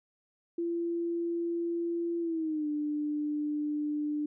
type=tone with pitch glide; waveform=sine; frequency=340 to 297.7 Hz; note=F4 to D4; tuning=-46 to +24 cents; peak=-29 dBFS; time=0.58-4.26 s; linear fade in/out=5 ms; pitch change=-230 cents; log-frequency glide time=2.2-2.68 s; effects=none